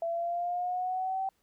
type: exponential sweep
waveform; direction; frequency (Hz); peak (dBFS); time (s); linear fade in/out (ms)
sine; up; 668 to 773; -29; 0.02-1.29; 2
effects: pink hiss -73 dBFS RMS until 1.42 s